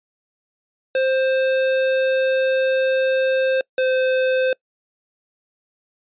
square tone pair in turn, 525 / 517.5 Hz, C5 / C5, +6 / -19 cents, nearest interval unison, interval 25 cents, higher first, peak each -17 dBFS, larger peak neither, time 0.95-3.61 / 3.78-4.53 s, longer first, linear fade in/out 2 ms, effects noise-tail reverb RT60 0.1 s tail -26 dB re dry + resampled to 8000 Hz

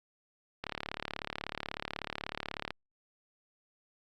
click train, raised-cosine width 0.3 ms, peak -19 dBFS, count 76, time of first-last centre 0.64-2.706 s, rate 36.3 Hz, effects Opus 48 kbps

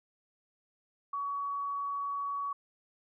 sine tone, 1128 Hz, C#6, 30 cents sharp, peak -32 dBFS, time 1.13-2.53 s, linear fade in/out 5 ms, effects none

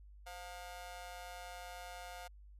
sawtooth tone with amplitude modulation, 712 Hz, F5, 33 cents sharp, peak -39 dBFS, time 0.26-2.28 s, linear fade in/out 10 ms, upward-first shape sine, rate 190 Hz, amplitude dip 95%, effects added 50 Hz sine -54 dBFS peak until 2.59 s + resampled to 32000 Hz

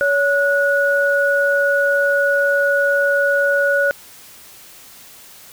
sine tone pair together, 564 / 1462 Hz, C#5 / F#6, +30 / -21 cents, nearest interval octave + major third, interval 1649 cents, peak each -16 dBFS, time 0.01-3.91 s, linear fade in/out 0 ms, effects white hiss -42 dBFS RMS until 5.52 s

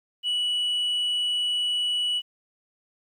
sine tone, 2945 Hz, F#7, 9 cents flat, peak -20 dBFS, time 0.23-2.22 s, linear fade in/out 50 ms, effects tanh soft clip ceiling -22 dBFS + 10-bit

